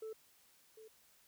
sine tone with echo, 439.3 Hz, A4, 3 cents flat, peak -40 dBFS, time 0.02-0.13 s, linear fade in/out 5 ms, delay 750 ms, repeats 1, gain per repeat -13 dB, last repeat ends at 0.88 s, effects tanh soft clip ceiling -41 dBFS + white hiss -68 dBFS RMS until 1.27 s

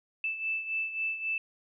sine beating tone pair, 2637 / 2640.7 Hz, E7 / E7, 0 / +2 cents, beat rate 3.7 Hz, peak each -31 / -37 dBFS, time 0.24-1.38 s, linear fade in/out 2 ms, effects none

